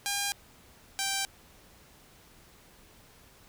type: tone pair in turn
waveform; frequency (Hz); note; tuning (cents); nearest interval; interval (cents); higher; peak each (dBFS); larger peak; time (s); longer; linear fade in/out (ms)
5% pulse; 805 / 783.9; G5 / G5; +46 / 0; unison; 46; first; -17; neither; 0.06-0.32 / 0.99-1.25; neither; 0
effects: pink hiss -57 dBFS RMS until 3.48 s